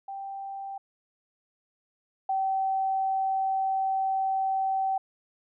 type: tone pair in turn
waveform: sine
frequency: 784 / 769.6 Hz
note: G5 / G5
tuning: 0 / -32 cents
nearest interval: unison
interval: 32 cents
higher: first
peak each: -34 / -24 dBFS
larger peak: second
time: 0.08-0.78 / 2.29-4.98 s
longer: second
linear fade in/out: 5 ms
effects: none